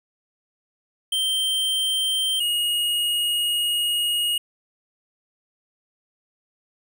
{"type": "tone pair in turn", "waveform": "square", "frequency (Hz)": [3136, 2876], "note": ["G7", "F#7"], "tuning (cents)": [0, -50], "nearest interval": "minor second", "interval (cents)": 150, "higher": "first", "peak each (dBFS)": -21, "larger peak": "neither", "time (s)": [[1.12, 2.4], [2.4, 4.38]], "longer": "second", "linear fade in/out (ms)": 5, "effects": []}